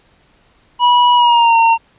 square tone with pitch glide, 974 to 914 Hz, B5 to A#5, -24 to -34 cents, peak -8 dBFS, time 0.79-1.78 s, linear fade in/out 50 ms, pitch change -110 cents, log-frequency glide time 1.15-1.57 s, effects pink hiss -53 dBFS RMS until 1.98 s + resampled to 8000 Hz

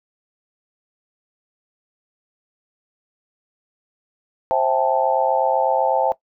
sine chord, A minor seventh, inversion first, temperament just, 528 / 660 / 792 / 880 Hz, C5 / E5 / G5 / A5, +16 / +2 / +18 / 0 cents, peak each -21 dBFS, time 4.51-6.12 s, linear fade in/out 0 ms, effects noise-tail reverb RT60 0.1 s tail -18 dB re dry

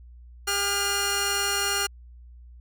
10% pulse tone pair together, 401.4 / 1416 Hz, G4 / F6, +41 / +23 cents, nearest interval octave + minor seventh, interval 2182 cents, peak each -20 / -17 dBFS, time 0.47-1.87 s, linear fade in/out 10 ms, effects added 60 Hz sine -44 dBFS peak until 2.6 s

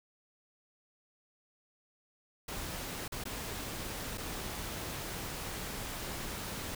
pink noise with dropouts, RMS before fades -40 dBFS, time 2.48-6.75 s, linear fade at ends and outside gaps 5 ms, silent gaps 3.08-3.12 / 3.239-3.253 / 4.175-4.179 s, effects none

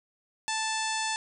harmonic tone with a mistuned harmonic, 880 Hz, A5, in tune, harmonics 1 / 2 / 3 / 4 / 5 / 6 / 7 / 8 / 9 / 10, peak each -32 / -35 / -37 / -38 / -39 / -40 / -40 / -41 / -42 / -42 dBFS, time 0.48-1.16 s, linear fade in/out 0 ms, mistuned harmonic 6, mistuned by -15 cents, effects none

